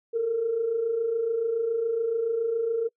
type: tone pair together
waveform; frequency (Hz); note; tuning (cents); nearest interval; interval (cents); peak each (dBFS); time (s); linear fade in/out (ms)
sine; 432.9 / 460; A4 / A#4; -28 / -23; minor second; 105; -32 / -23; 0.13-2.89; 20
effects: noise-tail reverb RT60 0.1 s tail -26 dB re dry + tanh soft clip ceiling -16 dBFS